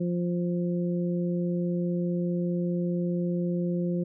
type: harmonic tone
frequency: 175.1 Hz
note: F3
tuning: 5 cents sharp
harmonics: 1 / 2 / 3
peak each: -26 / -32 / -36 dBFS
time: 0-4.04 s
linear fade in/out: 10 ms
effects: none